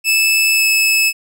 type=tone with pitch glide; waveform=sawtooth; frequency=2619 to 2602 Hz; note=E7 to E7; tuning=-12 to -23 cents; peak=-8 dBFS; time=0.04-1.13 s; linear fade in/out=50 ms; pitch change=-11 cents; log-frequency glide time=0.55-0.64 s; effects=none